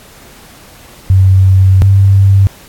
sine tone pair in turn, 94.9 / 97.79 Hz, F#2 / G2, +44 / -4 cents, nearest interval minor second, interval 52 cents, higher second, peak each -3 dBFS, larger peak neither, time 1.1-1.82 / 1.82-2.47 s, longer first, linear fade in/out 0 ms, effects pink hiss -38 dBFS RMS until 2.68 s + AAC 64 kbps

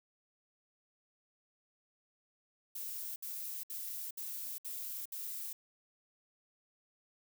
violet noise bursts, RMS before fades -42 dBFS, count 6, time 2.75-5.53 s, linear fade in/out 5 ms, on 410 ms, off 64 ms, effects none

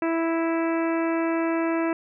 harmonic tone, 329.6 Hz, E4, in tune, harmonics 1 / 2 / 3 / 4 / 5 / 6 / 7 / 8, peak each -23 / -29 / -33 / -35 / -37 / -39 / -40 / -41 dBFS, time 0.02-1.93 s, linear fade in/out 2 ms, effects none

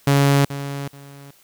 sawtooth tone with echo, 140.3 Hz, C#3, 21 cents sharp, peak -9 dBFS, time 0.07-0.45 s, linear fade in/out 5 ms, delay 430 ms, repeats 2, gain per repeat -13 dB, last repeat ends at 1.31 s, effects white hiss -54 dBFS RMS until 1.43 s

